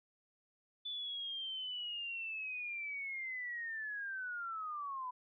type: linear sweep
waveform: sine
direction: down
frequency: 3497 to 987.8 Hz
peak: -39 dBFS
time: 0.85-5.11 s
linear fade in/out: 10 ms
effects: none